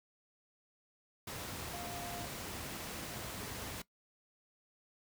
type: tone in noise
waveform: sine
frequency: 700 Hz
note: F5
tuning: 4 cents sharp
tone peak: -45 dBFS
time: 1.73-2.25 s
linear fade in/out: 5 ms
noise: pink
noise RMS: -43 dBFS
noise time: 1.27-3.82 s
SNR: -5 dB
effects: noise-tail reverb RT60 0.1 s tail -19 dB re dry + high-pass 60 Hz 12 dB/octave